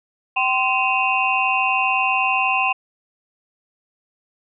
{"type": "tone cluster", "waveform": "sine", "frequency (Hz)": [771, 1038, 2538, 2746], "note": ["G5", "C6", "D#7", "F7"], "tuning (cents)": [-29, -14, 34, -30], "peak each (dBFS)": -22, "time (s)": [0.36, 2.73], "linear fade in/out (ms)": 10, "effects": []}